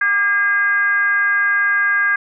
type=tone with frequency modulation; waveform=sine; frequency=1622 Hz; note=G#6; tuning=41 cents flat; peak=-13 dBFS; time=0.01-2.16 s; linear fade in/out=5 ms; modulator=431 Hz; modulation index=0.61; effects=none